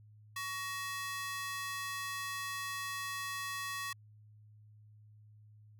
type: ring-modulated tone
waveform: sawtooth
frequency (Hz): 1500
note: F#6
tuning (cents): +23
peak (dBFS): -31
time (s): 0.36-3.93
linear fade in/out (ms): 5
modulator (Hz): 380
effects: added 106 Hz sine -56 dBFS peak until 5.79 s